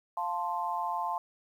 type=chord; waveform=sine; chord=F major; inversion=none; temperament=equal; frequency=698.5 / 880 / 1046.5 Hz; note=F5 / A5 / C6; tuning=0 / 0 / 0 cents; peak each=-36 / -33 / -34 dBFS; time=0.17-1.18 s; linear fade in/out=2 ms; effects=10-bit